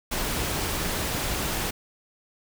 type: noise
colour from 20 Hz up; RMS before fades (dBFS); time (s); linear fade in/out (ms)
pink; -28; 0.11-1.71; 10
effects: none